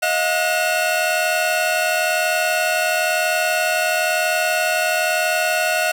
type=tone cluster; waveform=45% pulse; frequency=631 / 712 / 1456 / 2693 Hz; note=D#5 / F5 / F#6 / E7; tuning=+24 / +33 / -28 / +36 cents; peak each=-22 / -23 / -22 / -24 dBFS; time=0.02-5.92 s; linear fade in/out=10 ms; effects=none

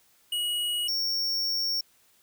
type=tone pair in turn; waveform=square; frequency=2906 / 5498 Hz; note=F#7 / F8; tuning=-32 / -28 cents; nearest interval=major seventh; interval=1104 cents; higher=second; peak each=-27 / -26 dBFS; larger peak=second; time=0.32-0.88 / 0.88-1.81 s; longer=second; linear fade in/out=5 ms; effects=white hiss -63 dBFS RMS until 2.22 s

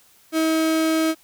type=tone; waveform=35% pulse; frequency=319.7 Hz; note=D#4; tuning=47 cents sharp; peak=-16 dBFS; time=0.32-1.15 s; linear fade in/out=50 ms; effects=white hiss -55 dBFS RMS until 1.23 s

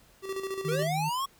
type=tone with tremolo; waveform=square; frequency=386.4 Hz; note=G4; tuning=25 cents flat; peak=-31 dBFS; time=0.22-0.88 s; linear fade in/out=50 ms; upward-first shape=square; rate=14 Hz; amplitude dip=55%
type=tone; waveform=sine; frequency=155.56 Hz; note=D#3; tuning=in tune; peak=-30 dBFS; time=0.64-1.1 s; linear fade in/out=20 ms
type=linear sweep; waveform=square; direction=up; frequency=440 to 1126 Hz; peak=-29 dBFS; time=0.68-1.26 s; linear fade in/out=10 ms
effects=pink hiss -60 dBFS RMS until 1.39 s

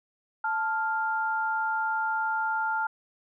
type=tone pair together; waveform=sine; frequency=880 / 1396.9 Hz; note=A5 / F6; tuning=0 / 0 cents; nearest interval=minor sixth; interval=800 cents; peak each=-28 dBFS; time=0.44-2.87 s; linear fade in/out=5 ms; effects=none

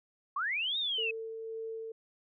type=linear two-way sweep; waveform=sine; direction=up then down; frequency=1048 to 3775 to 2542 Hz; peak=-30 dBFS; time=0.36-1.11 s; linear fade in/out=5 ms; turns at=0.78 s
type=tone with tremolo; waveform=sine; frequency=448 Hz; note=A4; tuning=31 cents sharp; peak=-36 dBFS; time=0.98-1.92 s; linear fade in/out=5 ms; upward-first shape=sine; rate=1.9 Hz; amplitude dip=25%
effects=none

